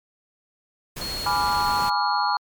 pink noise, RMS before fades -33 dBFS, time 0.96-1.9 s, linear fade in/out 10 ms
sine tone, 4307 Hz, C8, 49 cents sharp, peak -29 dBFS, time 1.01-2.37 s, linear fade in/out 5 ms
sine chord, G# diminished seventh, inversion none, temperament equal, 830.6 / 987.8 / 1174.7 / 1396.9 Hz, G#5 / B5 / D6 / F6, 0 / 0 / 0 / 0 cents, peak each -24 / -24 / -27 / -29 dBFS, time 1.26-2.37 s, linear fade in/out 2 ms
effects MP3 96 kbps

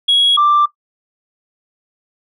sine tone pair in turn, 3322 / 1179.3 Hz, G#7 / D6, 0 / +7 cents, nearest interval octave + tritone, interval 1793 cents, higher first, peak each -7 dBFS, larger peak neither, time 0.08-0.37 / 0.37-0.66 s, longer neither, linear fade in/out 10 ms, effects noise-tail reverb RT60 0.1 s tail -17 dB re dry + tanh soft clip ceiling -6 dBFS

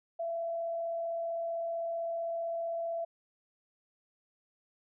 sine tone with frequency modulation, 671 Hz, E5, 31 cents sharp, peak -32 dBFS, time 0.19-3.05 s, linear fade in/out 10 ms, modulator 35.6 Hz, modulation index 0.22, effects none

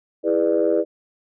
sine chord, E dominant seventh, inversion none, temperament just, 329.6 / 412 / 494.4 / 593.3 Hz, E4 / G#4 / B4 / D5, 0 / -14 / +2 / +18 cents, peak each -21 dBFS, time 0.23-0.85 s, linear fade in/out 50 ms, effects tanh soft clip ceiling -8 dBFS

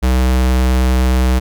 square tone, 63.6 Hz, C2, 48 cents flat, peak -11 dBFS, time 0.02-1.4 s, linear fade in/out 20 ms, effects none

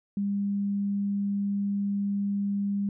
sine tone, 200.8 Hz, G3, 42 cents sharp, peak -25 dBFS, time 0.17-2.89 s, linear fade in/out 2 ms, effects none

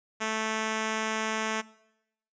5% pulse tone, 219.3 Hz, A3, 6 cents flat, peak -17 dBFS, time 0.2-1.62 s, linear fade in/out 20 ms, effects noise-tail reverb RT60 0.8 s tail -20 dB re dry + resampled to 16000 Hz

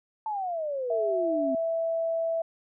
sine exponential sweep, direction down, 890 to 257.2 Hz, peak -28 dBFS, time 0.26-1.55 s, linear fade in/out 2 ms
sine tone, 659.3 Hz, E5, in tune, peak -25 dBFS, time 0.9-2.42 s, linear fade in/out 5 ms
effects none

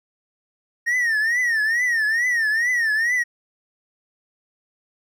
triangle tone with vibrato, 1848 Hz, A#6, 16 cents flat, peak -16 dBFS, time 0.86-3.24 s, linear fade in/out 20 ms, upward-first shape triangle, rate 2.3 Hz, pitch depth 160 cents each way, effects none

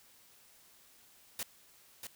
white noise with echo, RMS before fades -38 dBFS, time 1.39-1.43 s, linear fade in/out 2 ms, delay 640 ms, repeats 1, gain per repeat -6 dB, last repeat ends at 2.07 s, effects white hiss -62 dBFS RMS until 2.15 s

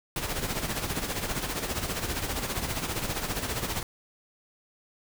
pink noise with tremolo, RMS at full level -29 dBFS, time 0.16-3.83 s, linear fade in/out 2 ms, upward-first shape sine, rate 15 Hz, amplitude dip 60%, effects none

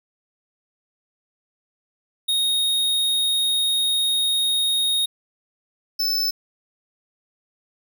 square tone pair in turn, 3729 / 5270 Hz, A#7 / E8, 0 / -1 cents, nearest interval tritone, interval 599 cents, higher second, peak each -19 / -20 dBFS, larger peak first, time 2.28-5.06 / 5.99-6.31 s, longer first, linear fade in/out 10 ms, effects none

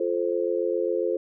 sine chord, F major, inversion none, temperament just, 349.2 / 436.5 / 523.8 Hz, F4 / A4 / C5, 0 / -14 / +2 cents, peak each -27 dBFS, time 0-1.17 s, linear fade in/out 5 ms, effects none

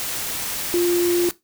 sine tone in noise, 349.2 Hz, F4, in tune, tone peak -16 dBFS, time 0.74-1.29 s, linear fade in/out 0 ms, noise white, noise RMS -27 dBFS, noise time 0-1.31 s, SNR +8 dB, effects noise-tail reverb RT60 0.2 s tail -18 dB re dry

